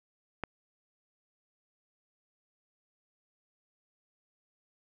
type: click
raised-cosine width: 0.5 ms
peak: -18 dBFS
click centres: 0.437 s
effects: none